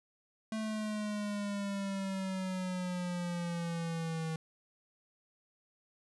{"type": "exponential sweep", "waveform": "square", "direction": "down", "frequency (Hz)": [220, 159.8], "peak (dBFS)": -35, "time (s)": [0.52, 4.36], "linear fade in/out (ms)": 2, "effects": ["resampled to 24000 Hz"]}